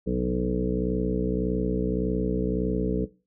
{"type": "harmonic tone with a mistuned harmonic", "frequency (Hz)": 61.74, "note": "B1", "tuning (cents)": 0, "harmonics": [1, 2, 3, 4, 5, 7, 8, 9], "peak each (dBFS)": [-31, -37, -27, -33, -32, -30, -34, -44], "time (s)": [0.06, 3.06], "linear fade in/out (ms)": 20, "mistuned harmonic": 2, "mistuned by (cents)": 86, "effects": ["noise-tail reverb RT60 0.3 s tail -18 dB re dry"]}